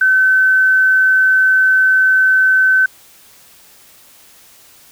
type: tone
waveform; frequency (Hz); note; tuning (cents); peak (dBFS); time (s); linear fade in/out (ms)
sine; 1527; G6; -46; -8; 0.01-2.86; 5
effects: white hiss -45 dBFS RMS until 4.91 s